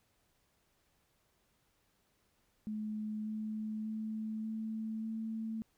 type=tone with pitch steps; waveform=sine; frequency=214.1 / 216.1 / 218.1 / 220.1 / 222.2 Hz; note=A3 / A3 / A3 / A3 / A3; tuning=-47 / -31 / -15 / +1 / +17 cents; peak=-36 dBFS; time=2.67-5.62 s; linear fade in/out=0 ms; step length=590 ms; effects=pink hiss -75 dBFS RMS until 5.77 s